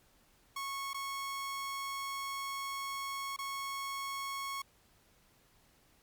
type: tone with dropouts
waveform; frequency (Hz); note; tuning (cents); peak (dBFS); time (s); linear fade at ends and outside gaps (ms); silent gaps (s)
sawtooth; 1100; C#6; -14; -33; 0.56-4.62; 5; 0.933-0.943 / 3.364-3.387
effects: pink hiss -67 dBFS RMS until 6.02 s + MP3 96 kbps